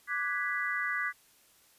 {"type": "chord", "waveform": "sine", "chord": "G# half-diminished seventh", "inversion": "second", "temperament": "equal", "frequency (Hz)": [1174.7, 1480, 1661.2, 1975.5], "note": ["D6", "F#6", "G#6", "B6"], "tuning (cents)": [0, 0, 0, 0], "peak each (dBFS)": [-37, -37, -35, -33], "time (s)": [0.07, 1.13], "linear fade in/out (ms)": 50, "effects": ["white hiss -63 dBFS RMS until 1.78 s", "resampled to 32000 Hz"]}